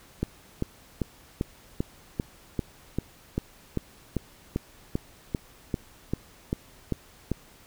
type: click train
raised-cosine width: 3 ms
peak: -13 dBFS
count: 19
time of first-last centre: 0.23-7.317 s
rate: 2.54 Hz
effects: pink hiss -54 dBFS RMS until 7.66 s